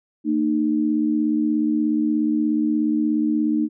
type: tone pair together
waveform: sine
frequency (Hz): 228.1 / 304.9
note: A#3 / D#4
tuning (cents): -37 / -35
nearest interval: perfect fourth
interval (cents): 502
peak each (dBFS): -22 / -19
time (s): 0.24-3.69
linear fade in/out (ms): 50
effects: none